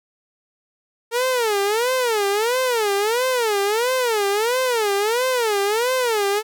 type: tone with vibrato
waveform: sawtooth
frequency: 453.6 Hz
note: A#4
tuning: 47 cents flat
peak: -14 dBFS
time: 1.11-6.43 s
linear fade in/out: 50 ms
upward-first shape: sine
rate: 1.5 Hz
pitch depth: 230 cents each way
effects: none